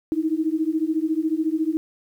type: beating tone pair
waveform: sine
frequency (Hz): 310 / 324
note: D#4 / E4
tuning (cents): -6 / -30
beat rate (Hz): 14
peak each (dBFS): -23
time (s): 0.12-1.77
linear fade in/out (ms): 0
effects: 9-bit